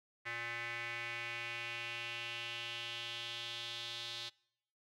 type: tone with band-pass filter sweep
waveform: square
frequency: 117.6 Hz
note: A#2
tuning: 16 cents sharp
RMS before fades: -43 dBFS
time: 0.25-4.3 s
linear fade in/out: 20 ms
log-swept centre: 2000 to 3800 Hz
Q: 3.8
effects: noise-tail reverb RT60 0.8 s tail -25 dB re dry